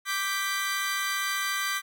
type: chord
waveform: sawtooth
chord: G major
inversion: second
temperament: equal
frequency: 1174.7 / 1568 / 1975.5 Hz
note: D6 / G6 / B6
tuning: 0 / 0 / 0 cents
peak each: -28 dBFS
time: 0.05-1.82 s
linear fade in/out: 50 ms
effects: none